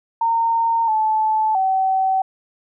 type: tone with pitch steps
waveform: sine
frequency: 917 / 870 / 763 Hz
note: A#5 / A5 / G5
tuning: -29 / -20 / -47 cents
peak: -15 dBFS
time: 0.21-2.22 s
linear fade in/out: 5 ms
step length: 670 ms
effects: none